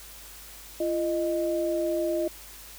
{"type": "tone pair together", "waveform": "sine", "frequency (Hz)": [341.2, 618.6], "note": ["F4", "D#5"], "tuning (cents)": [-40, -10], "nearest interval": "minor seventh", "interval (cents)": 1030, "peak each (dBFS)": -27, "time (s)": [0.8, 2.28], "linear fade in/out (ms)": 5, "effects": ["added 50 Hz sine -51 dBFS peak until 2.78 s", "white hiss -46 dBFS RMS until 2.78 s"]}